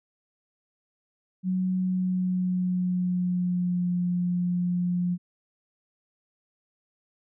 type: tone with pitch glide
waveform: sine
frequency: 185 to 177.46 Hz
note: F#3 to F3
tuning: 0 to +28 cents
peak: -23 dBFS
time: 1.43-5.18 s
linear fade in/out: 50 ms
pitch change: -72 cents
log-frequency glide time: 1.76-3.92 s
effects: none